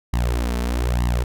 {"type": "tone with flanger", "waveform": "sawtooth", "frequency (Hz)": 60, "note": "B1", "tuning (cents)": -49, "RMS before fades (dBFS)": -21, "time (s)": [0.13, 1.24], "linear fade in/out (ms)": 5, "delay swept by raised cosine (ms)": [1, 4.6], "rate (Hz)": 1.1, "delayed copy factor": 1, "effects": []}